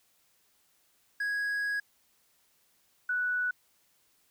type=tone pair in turn; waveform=triangle / sine; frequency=1658 / 1478.8 Hz; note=G#6 / F#6; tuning=-3 / -1 cents; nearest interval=major second; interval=198 cents; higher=first; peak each=-27 dBFS; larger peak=neither; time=1.2-1.8 / 3.09-3.51 s; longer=first; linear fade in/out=5 ms; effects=white hiss -69 dBFS RMS until 4.3 s